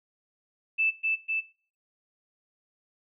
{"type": "tone with echo", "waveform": "sine", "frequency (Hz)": 2637, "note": "E7", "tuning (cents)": 0, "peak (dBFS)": -22, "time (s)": [0.78, 0.91], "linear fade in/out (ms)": 20, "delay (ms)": 250, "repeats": 2, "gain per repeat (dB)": -2, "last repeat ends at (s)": 1.41, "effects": ["noise-tail reverb RT60 0.4 s tail -17 dB re dry"]}